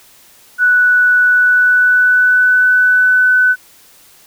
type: tone with pitch glide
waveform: sine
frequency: 1480 to 1499.8 Hz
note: F#6 to F#6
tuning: 0 to +23 cents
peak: -7 dBFS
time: 0.58-3.56 s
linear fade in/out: 50 ms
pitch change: +23 cents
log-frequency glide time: 1.21-2.74 s
effects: white hiss -45 dBFS RMS until 4.26 s